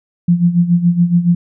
sine tone with tremolo, 173.6 Hz, F3, 10 cents flat, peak -6 dBFS, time 0.28-1.35 s, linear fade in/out 5 ms, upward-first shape sine, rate 7.1 Hz, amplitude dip 75%, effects none

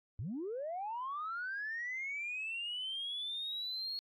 sine linear sweep, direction up, 86.3 to 4334 Hz, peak -36 dBFS, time 0.19-3.99 s, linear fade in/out 0 ms, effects tanh soft clip ceiling -33 dBFS + AAC 64 kbps

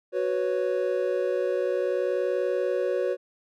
triangle chord, F# suspended fourth, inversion none, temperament equal, 370 / 493.9 / 554.4 Hz, F#4 / B4 / C#5, 0 / 0 / 0 cents, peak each -26 dBFS, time 0.12-3.17 s, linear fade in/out 50 ms, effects none

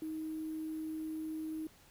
sine tone with sample-and-hold, 314.8 Hz, D#4, 20 cents sharp, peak -37 dBFS, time 0.02-1.67 s, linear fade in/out 2 ms, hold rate 11025 Hz, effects pink hiss -62 dBFS RMS until 1.9 s

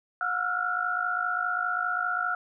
sine tone cluster, 723 / 1338 / 1388 / 1443 Hz, F#5 / E6 / F6 / F#6, -40 / +25 / -11 / -44 cents, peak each -34 / -31 / -31 / -30 dBFS, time 0.21-2.35 s, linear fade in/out 2 ms, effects none

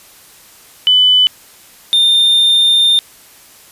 sine / triangle tone pair in turn, 3000 / 3617 Hz, F#7 / A7, +23 / +47 cents, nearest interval minor third, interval 324 cents, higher second, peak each -6 dBFS, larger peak neither, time 0.87-1.27 / 1.93-2.99 s, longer second, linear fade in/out 0 ms, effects white hiss -42 dBFS RMS until 3.71 s + resampled to 32000 Hz

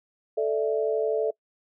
sine chord, A suspended fourth, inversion none, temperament equal, 440 / 587.3 / 659.3 Hz, A4 / D5 / E5, 0 / 0 / 0 cents, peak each -24 / -29 / -29 dBFS, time 0.37-1.31 s, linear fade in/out 10 ms, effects noise-tail reverb RT60 0.1 s tail -24 dB re dry

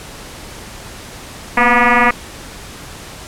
sine tone with frequency modulation, 493.9 Hz, B4, in tune, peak -8 dBFS, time 1.57-2.11 s, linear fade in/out 5 ms, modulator 242 Hz, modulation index 7.6, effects pink hiss -33 dBFS RMS until 3.27 s + low-pass 11000 Hz 12 dB/octave

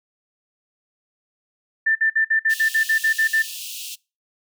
sine tone bursts, 1780 Hz, A6, 20 cents sharp, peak -15 dBFS, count 11, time 1.86-3.424 s, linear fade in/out 10 ms, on 94 ms, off 53 ms
pink high-pass noise, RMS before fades -33 dBFS, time 2.49-3.96 s, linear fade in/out 20 ms, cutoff 2600 Hz, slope 96 dB/octave
effects noise-tail reverb RT60 0.3 s tail -25 dB re dry

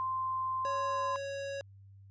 sine tone with pitch glide, 1043 to 1032.8 Hz, C6 to C6, -6 to -23 cents, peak -31 dBFS, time 0-1.16 s, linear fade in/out 0 ms, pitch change -17 cents, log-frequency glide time 0.93-0.99 s
square tone, 554.4 Hz, C#5, in tune, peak -37 dBFS, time 0.65-1.61 s, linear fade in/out 0 ms
effects added 98 Hz sine -52 dBFS peak until 2.1 s + resampled to 16000 Hz

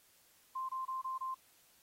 sine tone bursts, 1046.5 Hz, C6, in tune, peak -36 dBFS, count 5, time 0.55-1.346 s, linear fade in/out 10 ms, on 140 ms, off 24 ms, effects white hiss -67 dBFS RMS until 1.82 s + AAC 48 kbps

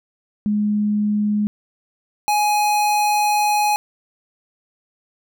sine / square tone pair in turn, 209 / 836 Hz, G#3 / G#5, +11 / +11 cents, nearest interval 2 octaves, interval 2400 cents, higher second, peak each -16 dBFS, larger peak neither, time 0.46-1.47 / 2.28-3.76 s, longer second, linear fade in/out 0 ms, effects none

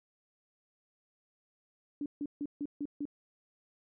sine tone bursts, 288.9 Hz, D4, 28 cents flat, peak -33 dBFS, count 6, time 2.01-3.054 s, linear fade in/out 2 ms, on 49 ms, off 150 ms, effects none

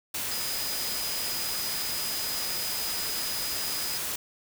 sine tone in noise, 4978 Hz, D#8, in tune, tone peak -34 dBFS, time 0.31-3.98 s, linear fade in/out 5 ms, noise white, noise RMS -32 dBFS, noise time 0.14-4.16 s, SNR -5 dB, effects none

